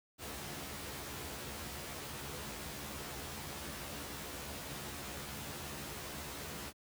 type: noise with comb filter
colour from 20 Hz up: pink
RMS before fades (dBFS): -44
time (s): 0.18-6.73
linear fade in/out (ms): 50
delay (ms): 14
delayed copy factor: +1
effects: high-pass 60 Hz 12 dB/octave